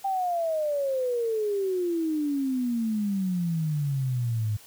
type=exponential sweep; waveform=sine; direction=down; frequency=793 to 103.83 Hz; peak=-24 dBFS; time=0.04-4.57 s; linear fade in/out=10 ms; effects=white hiss -51 dBFS RMS until 4.66 s